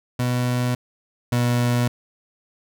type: tone pair in turn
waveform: 30% pulse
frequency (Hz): 123.7 / 121.5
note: B2 / B2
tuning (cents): +3 / -28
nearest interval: unison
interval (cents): 31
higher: first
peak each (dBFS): -17 / -15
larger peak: second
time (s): 0.19-0.75 / 1.32-1.88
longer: neither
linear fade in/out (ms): 5
effects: none